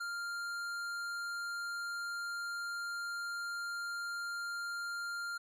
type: tone with tanh clipping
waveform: triangle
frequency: 1396.9 Hz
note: F6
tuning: in tune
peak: -39 dBFS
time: 0-5.38 s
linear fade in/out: 10 ms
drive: 18 dB
effects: none